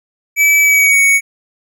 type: tone with pitch glide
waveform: square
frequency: 2300 to 2231 Hz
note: D7 to C#7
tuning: -37 to +11 cents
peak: -8 dBFS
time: 0.36-1.21 s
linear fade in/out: 50 ms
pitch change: -52 cents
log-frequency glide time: 0.61-1.01 s
effects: none